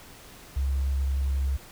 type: tone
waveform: sine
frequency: 67.9 Hz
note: C#2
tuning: 35 cents flat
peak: -23 dBFS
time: 0.56-1.57 s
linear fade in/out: 10 ms
effects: pink hiss -48 dBFS RMS until 1.71 s